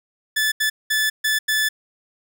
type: tone bursts at uneven times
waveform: sawtooth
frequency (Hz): 1739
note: A6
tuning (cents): -21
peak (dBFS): -14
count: 5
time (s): 0.36-0.52 / 0.6-0.7 / 0.9-1.1 / 1.24-1.39 / 1.48-1.69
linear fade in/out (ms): 10
effects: none